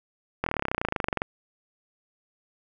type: slowing click train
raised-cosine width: 0.5 ms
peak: -10 dBFS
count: 24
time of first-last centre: 0.44-1.219 s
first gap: 24 ms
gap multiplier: 1.03
effects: none